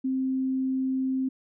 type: tone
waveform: sine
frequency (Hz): 262.5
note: C4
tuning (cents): +6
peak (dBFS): -24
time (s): 0.04-1.29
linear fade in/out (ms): 10
effects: none